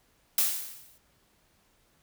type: noise with exponential decay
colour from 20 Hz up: blue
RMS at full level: -22 dBFS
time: 0.38-0.98 s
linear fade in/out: 2 ms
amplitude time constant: 130 ms
effects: pink hiss -67 dBFS RMS until 2.02 s